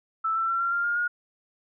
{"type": "tone with pitch steps", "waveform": "sine", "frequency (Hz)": [1319, 1337.4, 1356.1, 1375, 1394.2, 1413.7, 1433.4], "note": ["E6", "E6", "E6", "F6", "F6", "F6", "F6"], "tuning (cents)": [1, 25, 49, -27, -3, 21, 45], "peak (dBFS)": -23, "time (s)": [0.24, 1.08], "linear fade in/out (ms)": 10, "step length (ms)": 120, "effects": []}